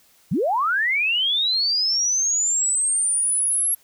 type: linear sweep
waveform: sine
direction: up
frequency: 121.6 to 11320 Hz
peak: -18 dBFS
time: 0.31-3.75 s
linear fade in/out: 10 ms
effects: white hiss -57 dBFS RMS until 3.83 s